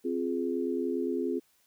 sine chord, F minor, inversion second, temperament just, 261.9 / 349.2 / 419.1 Hz, C4 / F4 / Ab4, +2 / 0 / +16 cents, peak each -32 / -32 / -33 dBFS, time 0.04-1.4 s, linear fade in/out 20 ms, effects white hiss -68 dBFS RMS until 1.66 s

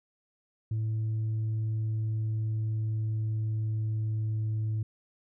sine tone with pitch glide, 110 to 108.93 Hz, A2 to A2, 0 to -17 cents, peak -25 dBFS, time 0.71-4.83 s, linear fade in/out 5 ms, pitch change -17 cents, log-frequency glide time 0.98-4.49 s, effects tanh soft clip ceiling -26 dBFS

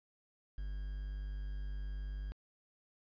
triangle tone with quantisation, 49.55 Hz, G1, 19 cents sharp, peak -36 dBFS, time 0.58-2.32 s, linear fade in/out 0 ms, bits 10, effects resampled to 11025 Hz

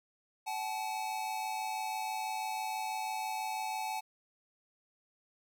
square tone pair together, 757 / 863.1 Hz, F#5 / A5, +39 / -34 cents, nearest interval major second, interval 227 cents, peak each -40 / -37 dBFS, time 0.46-4.01 s, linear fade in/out 20 ms, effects none

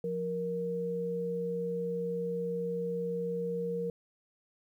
sine tone pair together, 175.7 / 469.1 Hz, F3 / A#4, +11 / +11 cents, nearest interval octave + perfect fourth, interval 1700 cents, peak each -37 / -32 dBFS, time 0.04-3.9 s, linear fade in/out 2 ms, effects 11-bit

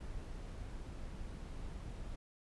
brown noise, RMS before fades -45 dBFS, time 0-2.16 s, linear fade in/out 10 ms, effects resampled to 24000 Hz

